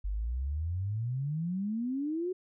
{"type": "exponential sweep", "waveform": "sine", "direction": "up", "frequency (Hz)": [47.01, 376.4], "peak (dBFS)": -30, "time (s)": [0.04, 2.33], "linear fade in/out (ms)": 10, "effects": []}